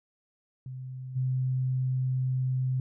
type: tone with level steps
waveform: sine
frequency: 129.2 Hz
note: C3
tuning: 21 cents flat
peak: -36 / -25 dBFS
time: 0.66-2.8 s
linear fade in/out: 2 ms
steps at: 1.15 s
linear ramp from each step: 20 ms
effects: none